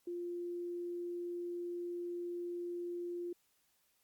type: tone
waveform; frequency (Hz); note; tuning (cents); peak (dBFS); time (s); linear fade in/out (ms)
sine; 349.2; F4; 0; -38; 0.07-3.33; 5
effects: white hiss -75 dBFS RMS until 4.03 s + Opus 48 kbps